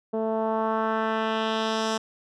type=tone with low-pass filter sweep; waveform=10% pulse; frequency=221 Hz; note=A3; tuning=8 cents sharp; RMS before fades=-26 dBFS; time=0.13-1.98 s; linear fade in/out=10 ms; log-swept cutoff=520 to 6600 Hz; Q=1.5; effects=none